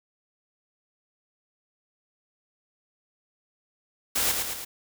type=noise with echo; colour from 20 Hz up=white; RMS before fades=-25 dBFS; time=4.15-4.32 s; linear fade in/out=10 ms; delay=110 ms; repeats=3; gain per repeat=-4 dB; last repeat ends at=4.65 s; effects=none